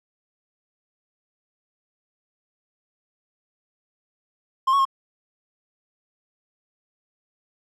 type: tone with pitch steps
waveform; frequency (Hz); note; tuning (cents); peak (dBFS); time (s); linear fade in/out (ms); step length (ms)
triangle; 1057 / 1109 / 1076; C6 / C#6 / C6; +17 / 0 / +48; -14; 4.67-4.853; 10; 61
effects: none